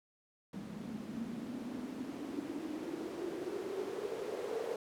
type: noise with band-pass filter sweep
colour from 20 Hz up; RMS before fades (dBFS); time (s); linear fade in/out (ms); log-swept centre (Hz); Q
white; -41; 0.53-4.76; 2; 200 to 470; 6.8
effects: none